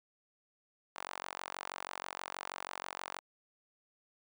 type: tone with high-pass filter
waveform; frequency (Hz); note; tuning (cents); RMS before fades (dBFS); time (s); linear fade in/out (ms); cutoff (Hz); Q
sawtooth; 46.25; F#1; 0; -44; 0.95-3.2; 20; 920; 1.6
effects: none